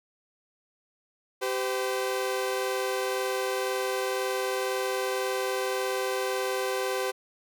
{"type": "tone pair together", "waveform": "sawtooth", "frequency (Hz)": [388.2, 510.3], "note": ["G4", "C5"], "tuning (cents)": [-17, -43], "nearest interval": "perfect fourth", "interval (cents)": 474, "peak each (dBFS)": -26, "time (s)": [1.41, 7.12], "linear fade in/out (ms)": 20, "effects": []}